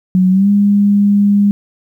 sine tone with pitch glide, 185 to 202.9 Hz, F#3 to G#3, 0 to -40 cents, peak -7 dBFS, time 0.15-1.51 s, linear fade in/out 0 ms, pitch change +160 cents, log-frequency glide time 0.3-0.49 s, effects 8-bit

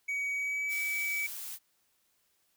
triangle tone with pitch glide, 2260 to 2289 Hz, C#7 to D7, +33 to -45 cents, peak -29 dBFS, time 0.08-1.27 s, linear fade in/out 10 ms, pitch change +22 cents, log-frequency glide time 0.34-0.66 s
blue noise, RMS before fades -41 dBFS, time 0.68-1.59 s, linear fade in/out 50 ms
effects white hiss -73 dBFS RMS until 2.56 s

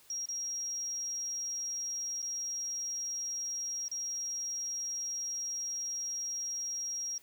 sine tone with dropouts, 5630 Hz, F8, 13 cents sharp, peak -34 dBFS, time 0.1-7.18 s, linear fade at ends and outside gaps 2 ms, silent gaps 0.257-0.287 / 2.22-2.226 / 3.882-3.914 s, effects white hiss -61 dBFS RMS until 7.22 s

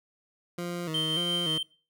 20% pulse tone with vibrato, 166.1 Hz, E3, 13 cents sharp, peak -27 dBFS, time 0.58-1.58 s, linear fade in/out 5 ms, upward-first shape square, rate 1.7 Hz, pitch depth 85 cents each way
triangle tone with tremolo, 3126 Hz, G7, 6 cents flat, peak -24 dBFS, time 0.94-1.63 s, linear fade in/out 5 ms, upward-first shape triangle, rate 5.6 Hz, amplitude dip 30%
effects noise-tail reverb RT60 0.4 s tail -23 dB re dry

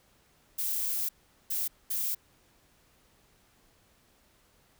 violet noise bursts at uneven times, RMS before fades -31 dBFS, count 3, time 0.58-1.09 / 1.5-1.68 / 1.9-2.15 s, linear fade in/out 10 ms, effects pink hiss -65 dBFS RMS until 4.79 s

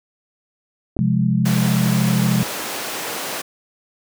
clicks, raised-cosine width 2 ms, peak -16 dBFS, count 2, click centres 0.966 / 0.969 s
sine chord, F minor, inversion second, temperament equal, 130.81 / 174.61 / 207.7 Hz, C3 / F3 / Ab3, 0 / 0 / 0 cents, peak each -19 dBFS, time 0.99-2.43 s, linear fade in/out 0 ms
pink high-pass noise, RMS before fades -27 dBFS, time 1.45-3.42 s, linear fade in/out 10 ms, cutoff 330 Hz, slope 12 dB/octave
effects none

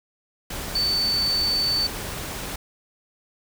sine tone in noise, 4524 Hz, C#8, 34 cents sharp, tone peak -20 dBFS, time 0.75-1.87 s, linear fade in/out 5 ms, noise pink, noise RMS -32 dBFS, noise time 0.5-2.56 s, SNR +9 dB, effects none

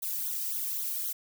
violet noise with flanger, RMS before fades -33 dBFS, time 0.02-1.13 s, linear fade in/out 10 ms, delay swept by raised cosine 0.39 to 1.49 ms, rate 3.8 Hz, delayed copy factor -1, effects none

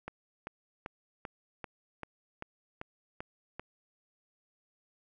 click train, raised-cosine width 0.5 ms, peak -24 dBFS, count 10, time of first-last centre 0.08-3.596 s, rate 2.56 Hz, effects none

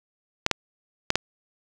clicks, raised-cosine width 0.2 ms, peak -3 dBFS, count 4, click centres 0.464 / 0.513 / 1.104 / 1.156 s, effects none

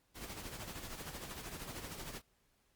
pink noise with tremolo, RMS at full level -44 dBFS, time 0.14-2.22 s, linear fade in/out 50 ms, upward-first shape sine, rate 13 Hz, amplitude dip 55%, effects pink hiss -75 dBFS RMS until 2.75 s + Opus 48 kbps

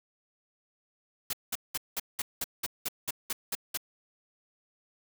white noise bursts, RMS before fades -32 dBFS, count 12, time 1.3-3.774 s, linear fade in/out 5 ms, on 32 ms, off 190 ms, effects none

